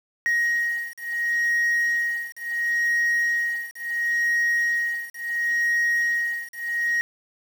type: beating tone pair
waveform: sine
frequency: 1882 / 1882.72 Hz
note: A#6 / A#6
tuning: +16 / +17 cents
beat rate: 0.72 Hz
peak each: -22 dBFS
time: 0.26-7.01 s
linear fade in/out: 0 ms
effects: tanh soft clip ceiling -18 dBFS + 7-bit